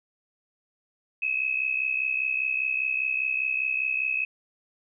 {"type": "tone pair together", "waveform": "sine", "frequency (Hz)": [2535, 2600], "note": ["D#7", "E7"], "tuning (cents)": [32, -24], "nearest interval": "unison", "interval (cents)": 44, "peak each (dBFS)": -27, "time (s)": [1.22, 4.25], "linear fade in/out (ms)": 5, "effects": []}